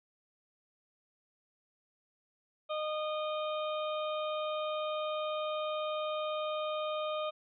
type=harmonic tone with a mistuned harmonic; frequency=614 Hz; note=D#5; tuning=23 cents flat; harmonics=1 / 2 / 4 / 5 / 6; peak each=-34 / -38 / -47 / -47 / -47 dBFS; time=2.69-7.31 s; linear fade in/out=20 ms; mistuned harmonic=5; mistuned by=+31 cents; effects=none

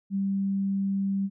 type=tone; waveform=sine; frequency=196 Hz; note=G3; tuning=in tune; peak=-24 dBFS; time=0.1-1.3 s; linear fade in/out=50 ms; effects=none

